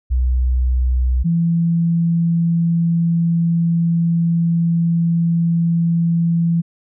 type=tone pair in turn; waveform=sine; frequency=62.8 / 168.14 Hz; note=B1 / E3; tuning=+30 / +35 cents; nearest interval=octave + perfect fourth; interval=1705 cents; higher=second; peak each=-13 dBFS; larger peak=neither; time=0.1-1.24 / 1.24-6.62 s; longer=second; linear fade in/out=20 ms; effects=none